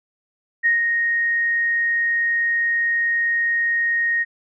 sine tone with ADSR envelope, 1864.7 Hz, A#6, in tune, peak -13 dBFS, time 0.63-4.25 s, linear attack 29 ms, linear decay 140 ms, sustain -4 dB, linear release 32 ms, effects none

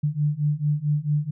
sine beating tone pair, 146.1 / 150.6 Hz, D3 / D3, -9 / +44 cents, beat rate 4.5 Hz, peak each -24 / -23 dBFS, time 0.03-1.31 s, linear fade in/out 10 ms, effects none

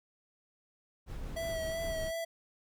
brown noise with tremolo, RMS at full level -40 dBFS, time 1.06-2.12 s, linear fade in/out 50 ms, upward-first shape sine, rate 5.3 Hz, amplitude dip 25%
square tone with vibrato, 654 Hz, E5, 14 cents flat, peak -35 dBFS, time 1.36-2.25 s, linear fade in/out 10 ms, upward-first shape sine, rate 2.7 Hz, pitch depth 28 cents each way
effects none

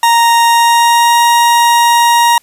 40% pulse tone with pitch glide, 932.3 to 942.6 Hz, A#5 to A#5, 0 to +19 cents, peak -5 dBFS, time 0.03-2.38 s, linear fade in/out 2 ms, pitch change +19 cents, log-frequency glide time 0.45-1.21 s, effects white hiss -50 dBFS RMS until 2.42 s + resampled to 32000 Hz

